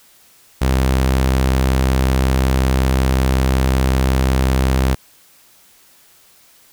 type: tone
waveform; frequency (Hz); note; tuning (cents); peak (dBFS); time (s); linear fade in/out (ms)
sawtooth; 65.41; C2; 0; -9; 0.61-4.95; 10
effects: white hiss -50 dBFS RMS until 6.72 s